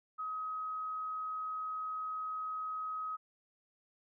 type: tone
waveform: sine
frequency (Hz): 1267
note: D#6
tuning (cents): +31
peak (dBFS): -36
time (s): 0.18-3.17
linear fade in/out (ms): 20
effects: none